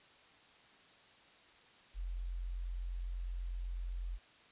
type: tone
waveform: sine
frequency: 44.1 Hz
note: F1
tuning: 18 cents sharp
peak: -37 dBFS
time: 1.94-4.19 s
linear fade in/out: 50 ms
effects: white hiss -62 dBFS RMS until 4.51 s + resampled to 8000 Hz